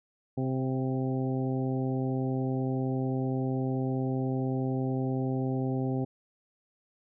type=harmonic tone with a mistuned harmonic; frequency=130.81 Hz; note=C3; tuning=in tune; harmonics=1 / 2 / 3 / 4 / 5 / 6; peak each=-30 / -31 / -36 / -40 / -44 / -42 dBFS; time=0.37-6.05 s; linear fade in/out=10 ms; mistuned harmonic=5; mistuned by=+16 cents; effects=none